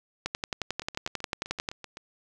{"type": "two click trains", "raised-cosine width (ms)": 0.2, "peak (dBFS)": [-12, -23], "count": [17, 10], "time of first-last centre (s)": [[0.26, 1.689], [0.82, 1.971]], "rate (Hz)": [11.2, 7.82], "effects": []}